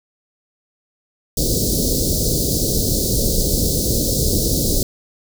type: band-stop noise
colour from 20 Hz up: pink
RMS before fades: -18 dBFS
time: 1.37-4.83 s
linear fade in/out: 2 ms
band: 560 to 4200 Hz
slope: 48 dB/octave
effects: none